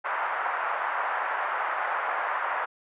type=band-pass noise; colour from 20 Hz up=pink; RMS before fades=-29 dBFS; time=0.04-2.66 s; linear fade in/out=20 ms; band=750 to 1700 Hz; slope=24 dB/octave; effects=resampled to 8000 Hz